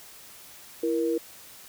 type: tone pair together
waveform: sine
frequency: 333.1 / 471.1 Hz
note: E4 / A#4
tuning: +18 / +18 cents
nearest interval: tritone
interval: 600 cents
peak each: -26 dBFS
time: 0.83-1.18 s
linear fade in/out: 5 ms
effects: white hiss -48 dBFS RMS until 1.68 s